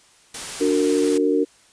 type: noise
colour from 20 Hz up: white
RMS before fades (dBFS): -31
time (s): 0.34-1.18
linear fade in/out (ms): 5
type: chord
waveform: sine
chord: D augmented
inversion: none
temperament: just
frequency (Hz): 293.7 / 367.1 / 458.9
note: D4 / F#4 / A#4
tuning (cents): 0 / -14 / -27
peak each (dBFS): -20 / -22 / -20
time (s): 0.6-1.45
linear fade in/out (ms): 20
effects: white hiss -54 dBFS RMS until 1.72 s + resampled to 22050 Hz